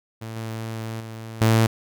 sawtooth tone with level steps, 112.1 Hz, A2, 33 cents sharp, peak -28 / -25 / -30 / -11 dBFS, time 0.21-1.67 s, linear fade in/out 10 ms, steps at 0.36 / 1 / 1.41 s, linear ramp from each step 5 ms, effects none

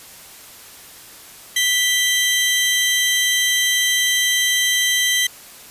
sawtooth tone pair together, 1975.5 / 3144 Hz, B6 / G7, 0 / +4 cents, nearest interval minor sixth, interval 804 cents, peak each -15 dBFS, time 1.56-5.27 s, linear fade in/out 5 ms, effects white hiss -41 dBFS RMS until 5.7 s + resampled to 32000 Hz

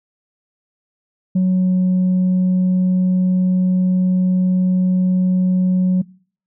sine tone with pitch glide, 185 to 183.83 Hz, F#3 to F#3, 0 to -11 cents, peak -10 dBFS, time 1.35-6.02 s, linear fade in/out 10 ms, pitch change -11 cents, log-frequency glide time 1.49-1.72 s, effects noise-tail reverb RT60 0.5 s tail -24 dB re dry + tanh soft clip ceiling -11 dBFS

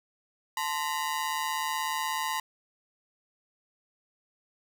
sawtooth ring-modulated tone, 960 Hz, B5, 49 cents flat, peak -22 dBFS, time 0.57-2.4 s, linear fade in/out 2 ms, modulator 78.2 Hz, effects none

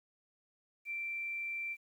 sine tone with quantisation, 2349 Hz, D7, in tune, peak -36 dBFS, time 0.85-1.77 s, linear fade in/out 50 ms, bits 11, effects none

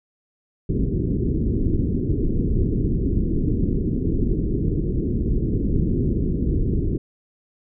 pink low-pass noise, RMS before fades -21 dBFS, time 0.69-6.98 s, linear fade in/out 5 ms, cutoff 400 Hz, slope 48 dB/octave, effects none

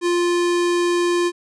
square tone, 349.2 Hz, F4, in tune, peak -17 dBFS, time 0.01-1.32 s, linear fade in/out 50 ms, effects resampled to 22050 Hz

